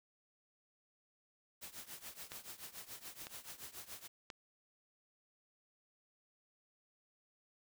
white noise with tremolo, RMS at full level -47 dBFS, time 1.61-4.08 s, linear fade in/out 20 ms, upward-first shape triangle, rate 7 Hz, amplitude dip 90%
clicks, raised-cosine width 0.2 ms, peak -28 dBFS, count 3, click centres 2.319 / 3.269 / 4.302 s
effects none

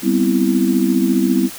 sine chord, C major seventh, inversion second, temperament equal, 196 / 246.9 / 261.6 / 329.6 Hz, G3 / B3 / C4 / E4, 0 / 0 / 0 / 0 cents, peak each -18 dBFS, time 0.02-1.5 s, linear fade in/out 50 ms, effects white hiss -33 dBFS RMS until 1.58 s

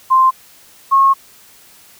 sine tone pair in turn, 1046.5 / 1087.2 Hz, C6 / C#6, 0 / -34 cents, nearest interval minor second, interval 66 cents, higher second, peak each -7 dBFS, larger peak neither, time 0.1-0.31 / 0.91-1.14 s, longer second, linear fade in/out 20 ms, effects white hiss -45 dBFS RMS until 1.99 s

